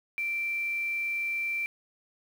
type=tone with quantisation; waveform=sine; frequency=2349 Hz; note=D7; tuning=in tune; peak=-28 dBFS; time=0.18-1.66 s; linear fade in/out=0 ms; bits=8; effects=none